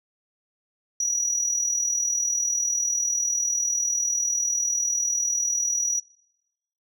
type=tone with amplitude modulation; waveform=sine; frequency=5820 Hz; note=F#8; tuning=29 cents flat; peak=-17 dBFS; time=1-6 s; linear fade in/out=5 ms; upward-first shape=sine; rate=40 Hz; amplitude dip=65%; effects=noise-tail reverb RT60 0.9 s tail -26 dB re dry + tanh soft clip ceiling -19 dBFS